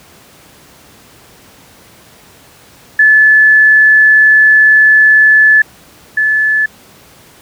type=tone pair in turn; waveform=sine; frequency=1731 / 1731 Hz; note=A6 / A6; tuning=-29 / -29 cents; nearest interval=unison; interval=0 cents; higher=neither; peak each=-3 / -8 dBFS; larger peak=first; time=2.99-5.62 / 6.17-6.66 s; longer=first; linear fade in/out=5 ms; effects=pink hiss -41 dBFS RMS until 7.41 s + high-pass 80 Hz 12 dB/octave